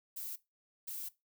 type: noise bursts at uneven times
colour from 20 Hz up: violet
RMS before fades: -42 dBFS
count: 2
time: 0.16-0.36 / 0.87-1.09 s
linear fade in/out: 10 ms
effects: noise-tail reverb RT60 0.2 s tail -18 dB re dry